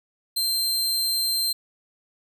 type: tone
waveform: sawtooth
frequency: 4142 Hz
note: C8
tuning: 18 cents flat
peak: -19 dBFS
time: 0.36-1.53 s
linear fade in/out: 10 ms
effects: none